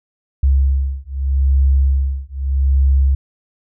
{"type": "beating tone pair", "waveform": "sine", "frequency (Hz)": [67.4, 68.21], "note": ["C#2", "C#2"], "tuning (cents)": [-48, -27], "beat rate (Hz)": 0.81, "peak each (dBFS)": -15, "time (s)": [0.43, 3.15], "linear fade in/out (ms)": 5, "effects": []}